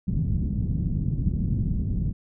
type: low-pass noise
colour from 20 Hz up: white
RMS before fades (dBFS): -25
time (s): 0.07-2.13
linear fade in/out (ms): 20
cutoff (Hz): 180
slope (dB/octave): 24
effects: none